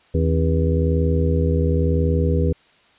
harmonic tone with a mistuned harmonic, 81 Hz, E2, 30 cents flat, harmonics 1 / 2 / 3 / 4 / 5 / 6, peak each -18 / -22 / -26 / -34 / -26 / -25 dBFS, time 0.14-2.53 s, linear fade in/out 10 ms, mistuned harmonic 3, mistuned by +140 cents, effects white hiss -55 dBFS RMS until 2.98 s + resampled to 8000 Hz

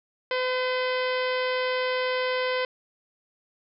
harmonic tone with a mistuned harmonic, 508 Hz, B4, 49 cents sharp, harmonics 1 / 2 / 3 / 4 / 5 / 6 / 7 / 8 / 9 / 10, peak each -26 / -32 / -34 / -33 / -38 / -37 / -44 / -43 / -44 / -44 dBFS, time 0.31-2.65 s, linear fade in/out 2 ms, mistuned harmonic 6, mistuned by +37 cents, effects none

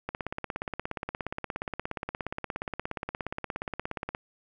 click train, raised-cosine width 0.5 ms, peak -17 dBFS, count 70, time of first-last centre 0.09-4.149 s, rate 17 Hz, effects none

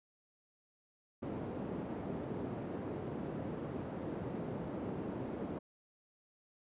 white band-pass noise, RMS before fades -41 dBFS, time 1.22-5.59 s, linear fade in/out 10 ms, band 120 to 360 Hz, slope 12 dB/octave, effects resampled to 8000 Hz

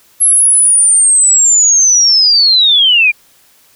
sine linear sweep, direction down, 11175 to 2349 Hz, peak -5 dBFS, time 0.2-3.12 s, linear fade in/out 20 ms, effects white hiss -48 dBFS RMS until 3.75 s

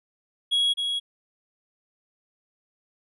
triangle tone with echo, 3322 Hz, G#7, in tune, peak -18 dBFS, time 0.51-0.74 s, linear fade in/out 20 ms, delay 260 ms, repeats 1, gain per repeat -5 dB, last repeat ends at 1 s, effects resampled to 24000 Hz

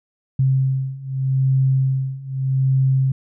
sine beating tone pair, 132.5 / 133.32 Hz, C3 / C3, +22 / +33 cents, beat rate 0.82 Hz, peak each -20 / -18 dBFS, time 0.39-3.12 s, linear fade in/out 5 ms, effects none

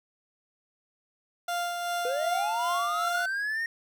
30% pulse tone with tremolo, 698 Hz, F5, 1 cent flat, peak -25 dBFS, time 1.48-3.26 s, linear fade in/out 5 ms, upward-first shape sine, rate 2.6 Hz, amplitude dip 35%
triangle linear sweep, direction up, 481.1 to 1864.7 Hz, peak -26 dBFS, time 2.05-3.66 s, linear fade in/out 2 ms
effects none

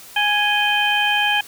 harmonic tone with a mistuned harmonic, 830.6 Hz, G#5, in tune, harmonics 1 / 2 / 3 / 4, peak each -21 / -21 / -21 / -21 dBFS, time 0.16-1.41 s, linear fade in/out 5 ms, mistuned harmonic 4, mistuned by -110 cents, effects white hiss -41 dBFS RMS until 1.47 s

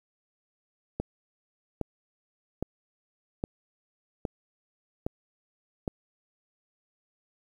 click train, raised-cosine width 2 ms, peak -16 dBFS, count 7, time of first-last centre 1-5.878 s, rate 1.23 Hz, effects 9-bit

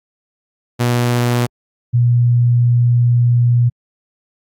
sawtooth / sine tone pair in turn, 121 / 120.57 Hz, B2 / B2, -35 / -41 cents, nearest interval unison, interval 6 cents, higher first, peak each -9 dBFS, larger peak neither, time 0.79-1.47 / 1.93-3.7 s, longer second, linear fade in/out 20 ms, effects AAC 64 kbps

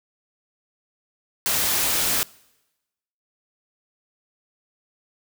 white noise, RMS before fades -22 dBFS, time 1.46-2.23 s, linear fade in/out 0 ms, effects noise-tail reverb RT60 1.0 s tail -24 dB re dry

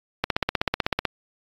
click train, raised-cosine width 0.3 ms, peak -5 dBFS, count 14, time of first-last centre 0.24-1.052 s, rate 16 Hz, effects AAC 32 kbps

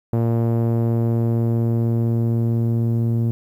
sawtooth tone with low-pass filter sweep, 115.8 Hz, A#2, 11 cents flat, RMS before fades -19 dBFS, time 0.13-3.31 s, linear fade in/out 0 ms, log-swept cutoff 610 to 260 Hz, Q 0.84, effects 9-bit

